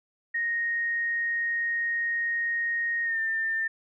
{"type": "tone with pitch glide", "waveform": "sine", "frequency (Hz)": [1864.7, 1797], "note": ["A#6", "A6"], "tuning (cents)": [0, 36], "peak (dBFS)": -25, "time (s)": [0.34, 3.68], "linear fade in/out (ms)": 10, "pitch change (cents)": -64, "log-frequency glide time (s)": [3.04, 3.2], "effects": []}